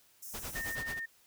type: high-pass noise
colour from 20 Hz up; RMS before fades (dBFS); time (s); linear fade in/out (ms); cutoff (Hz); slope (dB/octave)
white; -45; 0.22-0.76; 10; 5300; 96
type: noise with tremolo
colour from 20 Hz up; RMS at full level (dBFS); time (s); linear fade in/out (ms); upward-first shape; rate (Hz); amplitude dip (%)
pink; -40; 0.33-1; 20; sine; 9.2; 85
type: tone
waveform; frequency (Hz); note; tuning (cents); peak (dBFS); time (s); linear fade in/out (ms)
sine; 1826; A#6; -36; -36; 0.55-1.06; 10
effects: white hiss -65 dBFS RMS until 1.26 s